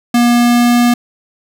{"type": "tone with pitch glide", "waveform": "square", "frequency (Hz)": [239.3, 240.7], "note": ["A#3", "B3"], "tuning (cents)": [46, -44], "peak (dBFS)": -8, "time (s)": [0.14, 0.94], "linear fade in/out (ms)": 5, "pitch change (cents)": 10, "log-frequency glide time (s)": [0.27, 0.78], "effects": []}